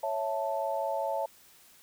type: chord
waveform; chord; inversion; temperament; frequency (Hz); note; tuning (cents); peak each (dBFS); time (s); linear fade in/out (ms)
sine; A major; first; equal; 554.4 / 659.3 / 880; C#5 / E5 / A5; 0 / 0 / 0; -33; 0.03-1.26; 5
effects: white hiss -58 dBFS RMS until 1.82 s